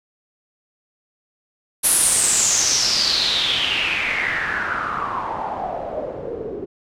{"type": "noise with low-pass filter sweep", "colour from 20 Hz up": "white", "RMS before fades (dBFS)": -21, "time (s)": [1.83, 6.66], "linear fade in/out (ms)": 20, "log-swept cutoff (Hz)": [11000, 370], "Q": 6.5, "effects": []}